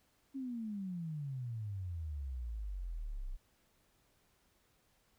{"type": "exponential sweep", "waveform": "sine", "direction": "down", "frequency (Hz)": [275.9, 30.04], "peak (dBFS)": -38, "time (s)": [0.34, 3.37], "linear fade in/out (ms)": 20, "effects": ["pink hiss -73 dBFS RMS until 5.18 s"]}